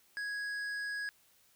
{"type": "tone with hard clipping", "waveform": "triangle", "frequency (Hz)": 1661.2, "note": "G#6", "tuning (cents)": 0, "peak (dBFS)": -37, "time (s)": [0.17, 1.09], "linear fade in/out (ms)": 0, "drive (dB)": 11, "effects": ["white hiss -67 dBFS RMS until 1.55 s"]}